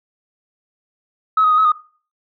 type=tone with pitch steps; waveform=sine; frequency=1285 / 1255 / 1243 / 1284 / 1231 Hz; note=E6 / D#6 / D#6 / E6 / D#6; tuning=-45 / +15 / -2 / -46 / -19 cents; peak=-10 dBFS; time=1.37-1.72 s; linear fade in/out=5 ms; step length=70 ms; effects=noise-tail reverb RT60 0.4 s tail -18 dB re dry + tanh soft clip ceiling -6 dBFS